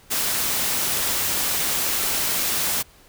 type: noise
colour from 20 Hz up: white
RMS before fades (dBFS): -23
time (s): 0.1-2.83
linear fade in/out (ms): 20
effects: pink hiss -52 dBFS RMS until 3.08 s